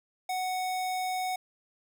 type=tone; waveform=square; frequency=741 Hz; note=F#5; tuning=2 cents sharp; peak=-30 dBFS; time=0.29-1.36 s; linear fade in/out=5 ms; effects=none